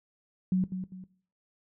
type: tone with echo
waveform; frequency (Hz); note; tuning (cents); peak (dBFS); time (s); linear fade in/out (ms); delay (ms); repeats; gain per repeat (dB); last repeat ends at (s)
sine; 185; F#3; 0; -22; 0.52-0.64; 2; 200; 2; -9; 1.04
effects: noise-tail reverb RT60 0.5 s tail -19 dB re dry